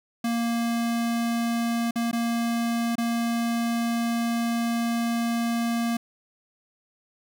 square tone with dropouts, 233.2 Hz, A#3, 1 cent sharp, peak -24 dBFS, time 0.24-5.97 s, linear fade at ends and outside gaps 5 ms, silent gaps 1.91-1.957 / 2.114-2.129 / 2.955-2.981 s, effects none

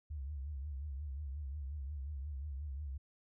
sine tone with vibrato, 70.9 Hz, C#2, 40 cents sharp, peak -39 dBFS, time 0.1-2.98 s, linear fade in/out 10 ms, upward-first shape triangle, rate 5.6 Hz, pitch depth 160 cents each way, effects none

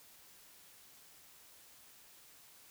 silence, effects white hiss -60 dBFS RMS until 2.7 s

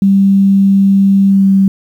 sine tone with pitch glide, 196 to 194.08 Hz, G3 to G3, 0 to -17 cents, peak -5 dBFS, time 0.02-1.68 s, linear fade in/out 2 ms, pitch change -17 cents, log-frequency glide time 1.3-1.49 s, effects 7-bit

